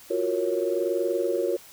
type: chord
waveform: sine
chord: Gb major seventh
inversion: third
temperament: equal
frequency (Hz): 349.2 / 370 / 466.2 / 554.4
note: F4 / Gb4 / Bb4 / Db5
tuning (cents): 0 / 0 / 0 / 0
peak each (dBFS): -28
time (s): 0.1-1.57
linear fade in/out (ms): 10
effects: tanh soft clip ceiling -12 dBFS + white hiss -49 dBFS RMS until 1.72 s